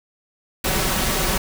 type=noise with comb filter; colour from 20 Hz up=pink; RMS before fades=-21 dBFS; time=0.64-1.38 s; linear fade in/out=5 ms; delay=5.3 ms; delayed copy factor=+0.5; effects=none